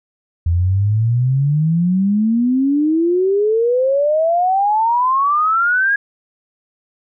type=exponential sweep; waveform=sine; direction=up; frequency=82.41 to 1662 Hz; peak=-12 dBFS; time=0.46-5.96 s; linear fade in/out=5 ms; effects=none